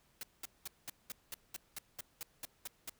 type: noise bursts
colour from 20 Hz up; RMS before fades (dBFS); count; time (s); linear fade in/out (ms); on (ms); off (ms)
white; -43; 13; 0.21-2.896; 2; 22; 200
effects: pink hiss -71 dBFS RMS until 2.99 s